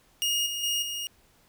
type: tone with level steps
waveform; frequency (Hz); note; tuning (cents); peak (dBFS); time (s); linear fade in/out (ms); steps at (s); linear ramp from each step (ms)
sawtooth; 2857; F7; +39; -21 / -27 / -22 / -28; 0.22-1.07; 0; 0.46 / 0.63 / 0.82; 5
effects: pink hiss -62 dBFS RMS until 1.48 s